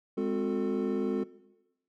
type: tone cluster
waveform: triangle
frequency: 205.8 / 259.2 / 362.2 / 443.5 Hz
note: G#3 / C4 / F#4 / A4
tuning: -16 / -16 / -37 / +14 cents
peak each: -31 dBFS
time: 0.17-1.24 s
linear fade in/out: 10 ms
effects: noise-tail reverb RT60 1.0 s tail -19 dB re dry + tanh soft clip ceiling -16 dBFS